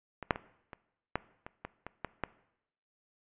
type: clicks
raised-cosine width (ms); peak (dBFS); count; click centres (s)
0.5; -24 / -9 / -24 / -28 / -14 / -27 / -23 / -25 / -19 / -16; 10; 0.227 / 0.308 / 0.359 / 0.732 / 1.156 / 1.465 / 1.65 / 1.866 / 2.047 / 2.237
effects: noise-tail reverb RT60 0.8 s tail -19 dB re dry + resampled to 8000 Hz